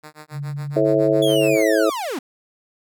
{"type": "tone with tremolo", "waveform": "5% pulse", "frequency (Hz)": 152.8, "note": "D#3", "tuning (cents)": -31, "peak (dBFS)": -25, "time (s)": [0.03, 1.66], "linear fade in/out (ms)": 10, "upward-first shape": "sine", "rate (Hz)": 7.2, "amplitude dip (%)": 100}
{"type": "tone with pitch glide", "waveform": "sine", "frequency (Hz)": [142.3, 143.29], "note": ["C#3", "D3"], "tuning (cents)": [46, -42], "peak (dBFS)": -25, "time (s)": [0.31, 1.58], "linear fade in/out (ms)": 50, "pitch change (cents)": 12, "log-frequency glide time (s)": [0.42, 1.25]}
{"type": "harmonic tone", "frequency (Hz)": 108.8, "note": "A2", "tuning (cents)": -19, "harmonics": [3, 4, 5, 6], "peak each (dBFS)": [-20, -20, -20, -20], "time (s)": [0.76, 1.9], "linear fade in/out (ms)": 5}
{"type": "linear sweep", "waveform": "45% pulse", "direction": "down", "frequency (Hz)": [3424, 225.1], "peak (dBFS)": -24, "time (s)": [1.22, 2.19], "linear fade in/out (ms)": 5}
{"effects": []}